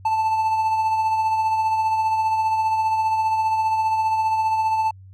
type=tone with tremolo; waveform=triangle; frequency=880 Hz; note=A5; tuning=in tune; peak=-14 dBFS; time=0.05-4.91 s; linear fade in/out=5 ms; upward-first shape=triangle; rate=15 Hz; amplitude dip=45%; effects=added 95 Hz sine -41 dBFS peak until 5.13 s